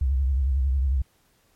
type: tone with vibrato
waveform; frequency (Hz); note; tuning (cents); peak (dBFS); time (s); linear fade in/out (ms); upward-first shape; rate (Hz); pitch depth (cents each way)
sine; 66.8; C2; +36; -19; 0.01-1.02; 5; triangle; 11; 140
effects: pink hiss -64 dBFS RMS until 1.55 s + MP3 64 kbps